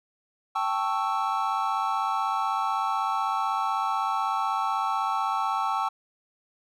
triangle chord, A dominant seventh, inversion third, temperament equal, 784 / 880 / 1108.7 / 1318.5 Hz, G5 / A5 / C#6 / E6, 0 / 0 / 0 / 0 cents, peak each -28 dBFS, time 0.55-5.89 s, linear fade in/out 10 ms, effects none

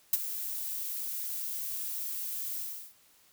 violet noise with ADSR envelope, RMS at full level -22 dBFS, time 0.13-2.94 s, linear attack 4 ms, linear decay 30 ms, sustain -14 dB, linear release 350 ms, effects white hiss -63 dBFS RMS until 3.32 s

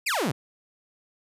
sawtooth exponential sweep, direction down, 2794 to 111.1 Hz, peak -20 dBFS, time 0.06-0.32 s, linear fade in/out 10 ms, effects resampled to 32000 Hz

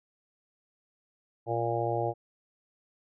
harmonic tone with a mistuned harmonic, 116.8 Hz, A#2, 4 cents sharp, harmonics 1 / 3 / 4 / 5 / 6 / 7, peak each -34 / -34 / -34 / -34 / -34 / -34 dBFS, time 1.46-2.14 s, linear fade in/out 50 ms, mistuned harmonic 1, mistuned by +35 cents, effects none

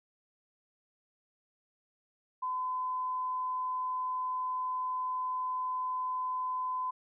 sine tone, 1016 Hz, B5, 49 cents sharp, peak -31 dBFS, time 2.42-6.91 s, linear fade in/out 10 ms, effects none

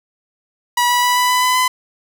sawtooth tone with pitch steps, 971 / 977.8 / 984.6 / 991.4 / 998.3 / 1005.2 / 1012.2 Hz, B5 / B5 / B5 / B5 / B5 / B5 / B5, -30 / -18 / -6 / +6 / +18 / +30 / +42 cents, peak -9 dBFS, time 0.77-1.68 s, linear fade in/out 5 ms, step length 130 ms, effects none

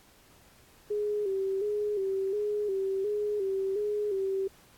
sine tone with vibrato, 401.5 Hz, G4, 41 cents sharp, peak -27 dBFS, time 0.9-4.48 s, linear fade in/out 10 ms, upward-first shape square, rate 1.4 Hz, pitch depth 66 cents each way, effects pink hiss -59 dBFS RMS until 4.77 s + AAC 64 kbps

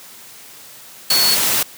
sine tone in noise, 4400 Hz, C#8, 14 cents flat, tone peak -14 dBFS, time 1.1-1.35 s, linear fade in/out 5 ms, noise white, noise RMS -17 dBFS, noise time 1.1-1.63 s, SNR 0 dB, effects white hiss -40 dBFS RMS until 1.77 s + high-pass 100 Hz 12 dB/octave

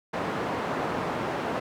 white band-pass noise, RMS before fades -30 dBFS, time 0.13-1.6 s, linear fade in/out 10 ms, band 120 to 960 Hz, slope 12 dB/octave, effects none

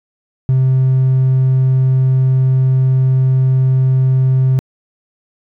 triangle tone, 130.81 Hz, C3, in tune, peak -6 dBFS, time 0.49-4.59 s, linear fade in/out 0 ms, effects tanh soft clip ceiling -4 dBFS

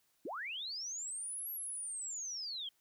sine linear two-way sweep, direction up then down, 230 to 11720 to 3101 Hz, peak -39 dBFS, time 0.25-2.69 s, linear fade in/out 5 ms, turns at 1.51 s, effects white hiss -75 dBFS RMS until 2.8 s

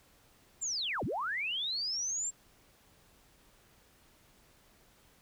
sine linear two-way sweep, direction down then up, 7540 to 69.3 to 7540 Hz, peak -32 dBFS, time 0.61-2.31 s, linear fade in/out 20 ms, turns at 1.04 s, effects pink hiss -64 dBFS RMS until 5.21 s

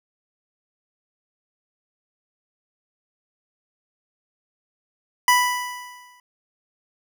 25% pulse tone with exponential decay, 987.8 Hz, B5, in tune, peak -8 dBFS, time 5.28-6.2 s, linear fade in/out 2 ms, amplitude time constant 200 ms, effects none

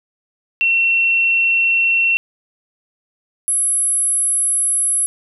sine tone pair in turn, 2715 / 10860 Hz, F7 / F9, -50 / -50 cents, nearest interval 2 octaves, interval 2400 cents, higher second, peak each -12 / -14 dBFS, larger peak first, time 0.61-2.17 / 3.48-5.06 s, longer second, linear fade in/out 0 ms, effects none

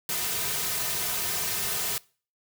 white noise with comb filter, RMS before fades -29 dBFS, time 0.09-1.98 s, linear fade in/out 2 ms, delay 3.6 ms, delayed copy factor -0.7, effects noise-tail reverb RT60 0.4 s tail -23 dB re dry

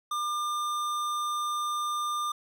sine tone with hard clipping, 1200 Hz, D6, 37 cents sharp, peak -30 dBFS, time 0.11-2.32 s, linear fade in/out 5 ms, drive 16 dB, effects none

